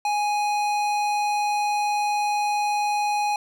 sine tone with tanh clipping, 830.6 Hz, G#5, in tune, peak -23 dBFS, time 0.05-3.36 s, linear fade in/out 2 ms, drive 18 dB, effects none

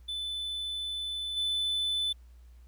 triangle tone with level steps, 3507 Hz, A7, 6 cents flat, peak -31 / -26 dBFS, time 0.08-2.13 s, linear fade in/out 10 ms, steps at 1.36 s, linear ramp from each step 20 ms, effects added 60 Hz sine -50 dBFS peak until 2.67 s + pink hiss -70 dBFS RMS until 2.67 s

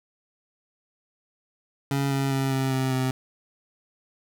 25% pulse tone with pitch steps, 138.59 / 136.84 / 135.11 / 133.41 / 131.72 / 130.06 Hz, C#3 / C#3 / C#3 / C3 / C3 / C3, 0 / -22 / -44 / +34 / +12 / -10 cents, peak -19 dBFS, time 1.91-3.11 s, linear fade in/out 2 ms, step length 200 ms, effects none

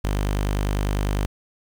sawtooth tone, 50 Hz, G1, 35 cents sharp, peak -17 dBFS, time 0.04-1.26 s, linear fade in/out 5 ms, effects 9-bit

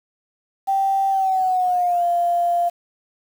sine tone with pitch glide, 780 to 694.9 Hz, G5 to F5, -9 to -9 cents, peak -16 dBFS, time 0.67-2.7 s, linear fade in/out 20 ms, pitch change -200 cents, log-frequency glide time 1.1-2.04 s, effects 7-bit

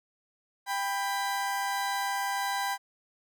30% pulse tone pair together, 793.3 / 992 Hz, G5 / B5, +20 / +7 cents, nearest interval major third, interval 387 cents, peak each -28 / -30 dBFS, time 0.66-2.78 s, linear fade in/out 50 ms, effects none

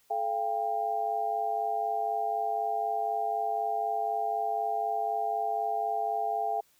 sine tone cluster, 432.9 / 690 / 794 Hz, A4 / F5 / G5, -28 / -21 / +22 cents, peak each -37 / -31 / -30 dBFS, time 0.1-6.61 s, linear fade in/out 10 ms, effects white hiss -66 dBFS RMS until 6.79 s

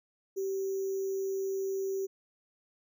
sine tone with sample-and-hold, 386 Hz, G4, 27 cents flat, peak -30 dBFS, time 0.36-2.07 s, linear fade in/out 20 ms, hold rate 6300 Hz, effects none

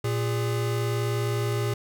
square tone pair together, 116.54 / 408.9 Hz, A#2 / G#4, 0 / -27 cents, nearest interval octave + minor seventh, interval 2173 cents, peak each -26 / -31 dBFS, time 0.04-1.74 s, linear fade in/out 5 ms, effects none

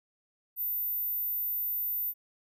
sine tone, 14150 Hz, A9, 9 cents sharp, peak -29 dBFS, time 0.56-2.14 s, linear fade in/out 50 ms, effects none

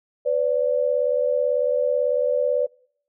sine tone pair together, 502 / 580.1 Hz, B4 / D5, +28 / -21 cents, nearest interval minor third, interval 251 cents, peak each -21 dBFS, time 0.25-2.67 s, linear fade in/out 20 ms, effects noise-tail reverb RT60 0.6 s tail -23 dB re dry

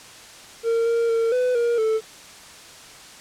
triangle tone with pitch steps, 459.5 / 464.1 / 456.7 / 501 / 472.1 / 440.1 Hz, A#4 / A#4 / A#4 / B4 / A#4 / A4, -25 / -8 / -36 / +25 / +22 / 0 cents, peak -16 dBFS, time 0.63-2.01 s, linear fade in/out 50 ms, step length 230 ms, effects white hiss -43 dBFS RMS until 3.2 s + low-pass 8000 Hz 12 dB/octave

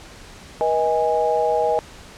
sine tone cluster, 481.8 / 630 / 824 Hz, B4 / D#5 / G#5, -43 / +21 / -14 cents, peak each -21 dBFS, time 0.61-1.79 s, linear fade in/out 0 ms, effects pink hiss -42 dBFS RMS until 2.17 s + low-pass 8000 Hz 12 dB/octave

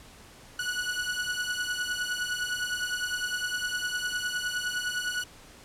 sawtooth beating tone pair, 1464 / 1473.8 Hz, F#6 / F#6, -19 / -7 cents, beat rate 9.8 Hz, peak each -29 / -28 dBFS, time 0.59-5.24 s, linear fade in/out 5 ms, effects pink hiss -51 dBFS RMS until 5.64 s + low-pass 11000 Hz 12 dB/octave

